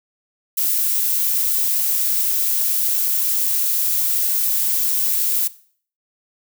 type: noise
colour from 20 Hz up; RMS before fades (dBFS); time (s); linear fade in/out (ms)
violet; -19; 0.57-5.48; 10
effects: noise-tail reverb RT60 0.5 s tail -18 dB re dry